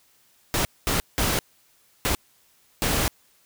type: noise bursts at uneven times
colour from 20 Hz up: pink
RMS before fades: -23 dBFS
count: 5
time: 0.54-0.65 / 0.87-1 / 1.18-1.39 / 2.05-2.15 / 2.82-3.08 s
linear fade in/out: 0 ms
effects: white hiss -61 dBFS RMS until 3.45 s